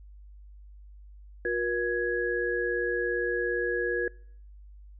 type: tone cluster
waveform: sine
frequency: 359.9 / 477.3 / 1668 Hz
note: F#4 / A#4 / G#6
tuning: -48 / +41 / +7 cents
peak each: -31 / -30 / -30 dBFS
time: 1.45-4.08 s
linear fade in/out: 2 ms
effects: noise-tail reverb RT60 0.6 s tail -26 dB re dry + added 50 Hz sine -46 dBFS peak until 4.99 s